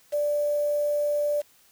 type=tone with quantisation; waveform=sine; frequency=587.3 Hz; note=D5; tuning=in tune; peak=-22 dBFS; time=0.12-1.42 s; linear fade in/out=20 ms; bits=7; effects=white hiss -59 dBFS RMS until 1.71 s